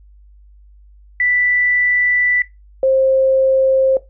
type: tone pair in turn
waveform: sine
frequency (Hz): 1975.5 / 530.1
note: B6 / C5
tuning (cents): 0 / +23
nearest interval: octave + major seventh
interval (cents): 2277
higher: first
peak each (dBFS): -13 / -10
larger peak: second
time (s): 1.2-2.42 / 2.83-3.97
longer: first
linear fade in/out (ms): 2
effects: noise-tail reverb RT60 0.2 s tail -17 dB re dry + added 50 Hz sine -42 dBFS peak until 4.09 s